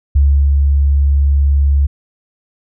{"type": "tone with ADSR envelope", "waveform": "sine", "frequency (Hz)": 70.3, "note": "C#2", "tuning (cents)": 25, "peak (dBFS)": -6, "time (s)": [0.15, 1.87], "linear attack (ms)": 10, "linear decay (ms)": 330, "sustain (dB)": -2, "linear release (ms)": 13, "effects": []}